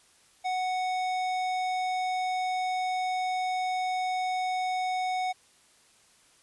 sine tone with tanh clipping, 740 Hz, F#5, in tune, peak -29 dBFS, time 0.44-5.33 s, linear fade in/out 20 ms, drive 16 dB, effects white hiss -61 dBFS RMS until 6.42 s + resampled to 24000 Hz

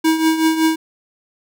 square tone with tremolo, 320.1 Hz, D#4, 49 cents sharp, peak -11 dBFS, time 0.04-0.76 s, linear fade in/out 10 ms, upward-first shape triangle, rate 5.3 Hz, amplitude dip 70%, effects none

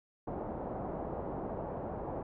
white low-pass noise, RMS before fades -39 dBFS, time 0.27-2.23 s, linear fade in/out 5 ms, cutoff 790 Hz, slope 24 dB/octave, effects none

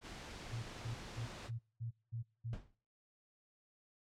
pink noise, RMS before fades -49 dBFS, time 0.01-1.51 s, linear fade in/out 50 ms
sine tone bursts, 115.6 Hz, A#2, 14 cents flat, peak -39 dBFS, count 7, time 0.52-2.55 s, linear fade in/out 20 ms, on 110 ms, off 210 ms
brown noise with exponential decay, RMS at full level -40 dBFS, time 2.53-2.75 s, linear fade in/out 1 ms, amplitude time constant 46 ms
effects noise-tail reverb RT60 0.5 s tail -25 dB re dry + low-pass 6000 Hz 12 dB/octave

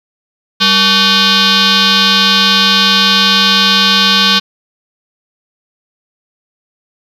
sine tone with frequency modulation, 195.3 Hz, G3, 6 cents flat, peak -5 dBFS, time 0.6-4.4 s, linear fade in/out 20 ms, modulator 666 Hz, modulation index 6.7, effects tanh soft clip ceiling -3 dBFS + 7-bit

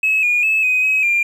triangle tone with pitch steps, 2577 / 2438 / 2600 / 2509 / 2546 / 2391 Hz, E7 / D#7 / E7 / D#7 / D#7 / D7, -40 / -36 / -24 / +14 / +39 / +30 cents, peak -10 dBFS, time 0.03-1.23 s, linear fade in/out 5 ms, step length 200 ms, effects tanh soft clip ceiling -10 dBFS

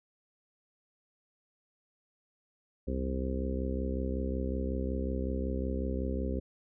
harmonic tone with a mistuned harmonic, 65.41 Hz, C2, in tune, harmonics 1 / 2 / 3 / 4 / 5 / 6 / 7 / 8, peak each -33 / -46 / -38 / -38 / -45 / -40 / -44 / -41 dBFS, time 2.87-6.4 s, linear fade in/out 10 ms, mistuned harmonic 1, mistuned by +66 cents, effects none

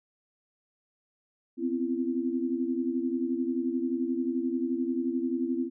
sine tone cluster, 252 / 263.4 / 337.1 Hz, B3 / C4 / E4, +35 / +12 / +39 cents, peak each -31 dBFS, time 1.57-5.7 s, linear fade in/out 50 ms, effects none

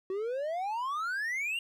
triangle exponential sweep, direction up, 370 to 2856 Hz, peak -29 dBFS, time 0.1-1.59 s, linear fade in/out 2 ms, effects none

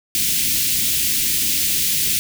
white band-stop noise, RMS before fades -19 dBFS, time 0.15-2.19 s, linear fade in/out 0 ms, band 310 to 2300 Hz, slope 24 dB/octave, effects none

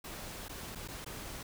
pink noise with dropouts, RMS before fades -44 dBFS, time 0.04-1.43 s, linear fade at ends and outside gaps 5 ms, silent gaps 0.484-0.493 / 0.751-0.755 / 0.878-0.884 / 1.046-1.061 s, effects none

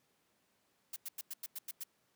blue noise bursts, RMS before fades -42 dBFS, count 8, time 0.93-1.837 s, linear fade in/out 5 ms, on 32 ms, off 93 ms, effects pink hiss -75 dBFS RMS until 2.15 s + high-pass 150 Hz 12 dB/octave

